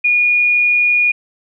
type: tone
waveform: sine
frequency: 2442 Hz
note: D#7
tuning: 33 cents flat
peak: -10 dBFS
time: 0.04-1.12 s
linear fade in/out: 10 ms
effects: none